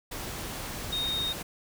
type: tone in noise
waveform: sine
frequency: 3710 Hz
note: A#7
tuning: 9 cents flat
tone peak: -28 dBFS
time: 0.92-1.33 s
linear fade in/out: 10 ms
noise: pink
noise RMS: -37 dBFS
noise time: 0.11-1.43 s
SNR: +6 dB
effects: none